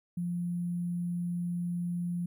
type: tone with sample-and-hold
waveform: sine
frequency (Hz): 174.61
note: F3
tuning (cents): 0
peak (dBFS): -30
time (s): 0.17-2.26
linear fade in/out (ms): 5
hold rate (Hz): 11025
effects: none